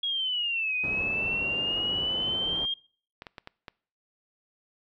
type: linear two-way sweep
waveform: sine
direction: down then up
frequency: 3322 to 2489 to 3230 Hz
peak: -26 dBFS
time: 0.03-2.74 s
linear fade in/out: 5 ms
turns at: 0.76 s
type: low-pass noise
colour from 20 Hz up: white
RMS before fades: -39 dBFS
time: 0.83-2.66 s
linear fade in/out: 10 ms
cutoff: 560 Hz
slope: 12 dB/octave
type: clicks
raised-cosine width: 0.3 ms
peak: -24 dBFS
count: 5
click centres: 3.221 / 3.268 / 3.382 / 3.474 / 3.682 s
effects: noise-tail reverb RT60 0.5 s tail -24 dB re dry